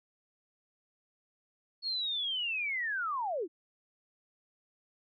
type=linear sweep; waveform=sine; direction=down; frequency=4379 to 290 Hz; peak=-31 dBFS; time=1.82-3.48 s; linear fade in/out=50 ms; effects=none